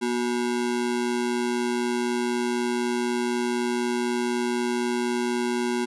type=ring-modulated tone; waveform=square; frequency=302.9 Hz; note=D#4; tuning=46 cents flat; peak=-21 dBFS; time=0.01-5.86 s; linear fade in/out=20 ms; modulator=62 Hz; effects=resampled to 24000 Hz